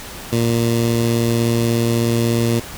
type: tone with notch filter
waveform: 15% pulse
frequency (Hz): 116.54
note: A#2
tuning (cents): 0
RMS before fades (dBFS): -17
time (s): 0.32-2.6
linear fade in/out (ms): 10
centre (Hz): 1400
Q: 0.71
effects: pink hiss -33 dBFS RMS until 2.77 s